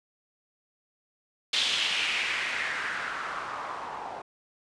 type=noise with low-pass filter sweep; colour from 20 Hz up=blue; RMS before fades=-31 dBFS; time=1.53-4.22 s; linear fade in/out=5 ms; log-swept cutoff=3600 to 780 Hz; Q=2.9; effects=resampled to 22050 Hz